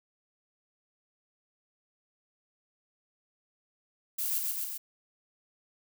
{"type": "noise with echo", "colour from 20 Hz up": "violet", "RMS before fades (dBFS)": -32, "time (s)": [4.18, 4.39], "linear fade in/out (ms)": 10, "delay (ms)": 130, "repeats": 3, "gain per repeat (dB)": -2, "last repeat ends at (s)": 4.78, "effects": []}